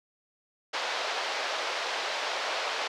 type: band-pass noise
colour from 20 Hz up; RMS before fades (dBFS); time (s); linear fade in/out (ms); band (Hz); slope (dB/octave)
pink; -32; 0.73-2.88; 10; 520 to 5100; 24
effects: none